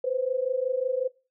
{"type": "tone pair together", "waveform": "sine", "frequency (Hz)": [499.5, 525], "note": ["B4", "C5"], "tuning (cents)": [20, 6], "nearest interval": "minor second", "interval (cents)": 86, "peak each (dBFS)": -27, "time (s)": [0.04, 1.08], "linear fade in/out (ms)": 5, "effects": ["noise-tail reverb RT60 0.3 s tail -20 dB re dry"]}